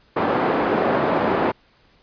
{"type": "band-pass noise", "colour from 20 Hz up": "pink", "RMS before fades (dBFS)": -20, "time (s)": [0.16, 1.52], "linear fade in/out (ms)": 10, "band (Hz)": [280, 1100], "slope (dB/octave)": 12, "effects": ["pink hiss -57 dBFS RMS until 2.02 s", "resampled to 11025 Hz"]}